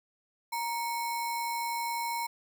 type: tone with sample-and-hold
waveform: sine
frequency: 936 Hz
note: A#5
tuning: 7 cents sharp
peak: -30 dBFS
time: 0.52-2.27 s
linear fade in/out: 10 ms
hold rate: 3150 Hz
effects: none